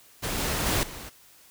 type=noise with level steps; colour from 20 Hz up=pink; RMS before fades=-30 / -28 / -25 / -40 dBFS; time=0.22-1.1 s; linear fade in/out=20 ms; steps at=0.38 / 0.66 / 0.83 s; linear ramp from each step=2 ms; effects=white hiss -55 dBFS RMS until 1.5 s